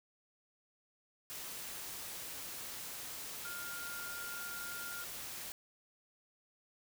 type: tone in noise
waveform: sine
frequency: 1407 Hz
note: F6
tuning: 12 cents sharp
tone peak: -44 dBFS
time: 3.45-5.04 s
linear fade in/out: 0 ms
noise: white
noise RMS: -45 dBFS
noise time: 1.3-5.52 s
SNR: -2 dB
effects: none